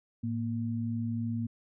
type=tone pair together; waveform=sine; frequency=110 / 233.1 Hz; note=A2 / A#3; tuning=0 / 0 cents; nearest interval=octave + minor second; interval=1300 cents; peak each=-33 / -32 dBFS; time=0.23-1.47 s; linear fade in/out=10 ms; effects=none